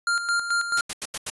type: tone with tremolo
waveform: square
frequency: 1396.9 Hz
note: F6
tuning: in tune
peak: -21 dBFS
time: 0.07-0.81 s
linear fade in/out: 2 ms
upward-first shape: square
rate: 4.6 Hz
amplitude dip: 60%
type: noise bursts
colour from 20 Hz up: white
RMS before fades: -29 dBFS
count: 5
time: 0.77-1.301 s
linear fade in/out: 5 ms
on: 39 ms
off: 84 ms
effects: resampled to 24000 Hz